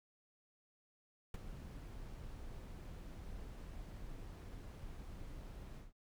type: noise with ADSR envelope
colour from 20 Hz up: brown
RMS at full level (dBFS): -38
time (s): 1.34-5.93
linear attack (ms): 3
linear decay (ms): 20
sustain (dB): -11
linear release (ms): 160
effects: none